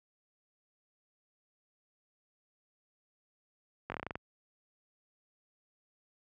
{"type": "slowing click train", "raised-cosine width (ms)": 0.5, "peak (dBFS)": -22, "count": 9, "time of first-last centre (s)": [3.9, 4.155], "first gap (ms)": 20, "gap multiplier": 1.13, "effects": ["high-pass 60 Hz 12 dB/octave"]}